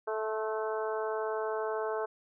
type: harmonic tone with a mistuned harmonic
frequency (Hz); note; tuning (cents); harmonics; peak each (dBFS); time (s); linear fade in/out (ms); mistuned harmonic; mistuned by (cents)
218.3; A3; -13; 2 / 3 / 4 / 5 / 6 / 7; -33 / -37 / -39 / -41 / -43 / -44; 0.07-2.06; 10; 5; -20
effects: none